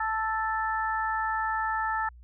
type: harmonic tone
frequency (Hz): 440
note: A4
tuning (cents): 0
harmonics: 2 / 3 / 4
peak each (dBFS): -29 / -31 / -32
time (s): 0-2.09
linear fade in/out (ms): 5
effects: added 60 Hz sine -47 dBFS peak until 2.23 s